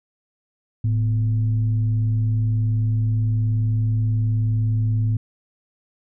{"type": "tone with frequency modulation", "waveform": "sine", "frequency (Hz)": 109.9, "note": "A2", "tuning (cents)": -2, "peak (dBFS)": -17, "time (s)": [0.84, 5.17], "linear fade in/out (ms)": 5, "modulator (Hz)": 141, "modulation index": 0.3, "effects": []}